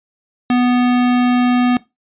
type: tone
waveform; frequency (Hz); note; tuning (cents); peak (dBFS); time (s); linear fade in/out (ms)
square; 246.9; B3; 0; -12; 0.5-1.77; 2
effects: noise-tail reverb RT60 0.2 s tail -19 dB re dry + resampled to 8000 Hz